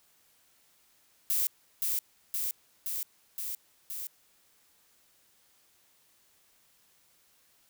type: noise with echo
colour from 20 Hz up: violet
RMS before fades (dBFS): -28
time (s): 1.3-1.47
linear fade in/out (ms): 0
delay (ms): 520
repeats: 5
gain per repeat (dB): -2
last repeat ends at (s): 4.07
effects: white hiss -66 dBFS RMS until 7.69 s